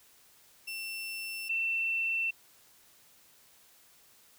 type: tone pair in turn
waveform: 35% pulse / sine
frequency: 2700 / 2688 Hz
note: E7 / E7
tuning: +41 / +33 cents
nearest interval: unison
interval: 8 cents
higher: first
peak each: -35 / -28 dBFS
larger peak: second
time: 0.67-1.49 / 1.49-2.31 s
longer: neither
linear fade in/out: 10 ms
effects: white hiss -61 dBFS RMS until 4.38 s